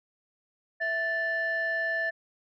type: tone pair together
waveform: sine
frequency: 659.3 / 1758.9 Hz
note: E5 / A6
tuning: 0 / -1 cents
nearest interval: octave + perfect fourth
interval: 1699 cents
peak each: -31 / -26 dBFS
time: 0.8-2.11 s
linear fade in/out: 20 ms
effects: tanh soft clip ceiling -22 dBFS